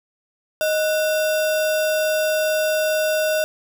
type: tone with sample-and-hold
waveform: sine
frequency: 622.3 Hz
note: D#5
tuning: in tune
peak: -17 dBFS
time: 0.61-3.44 s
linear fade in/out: 0 ms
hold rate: 2100 Hz
effects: none